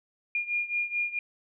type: beating tone pair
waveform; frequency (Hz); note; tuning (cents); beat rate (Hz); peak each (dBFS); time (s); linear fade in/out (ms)
sine; 2417 / 2421.6; D7 / D#7; +49 / -48; 4.6; -29 / -32; 0.35-1.19; 2
effects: none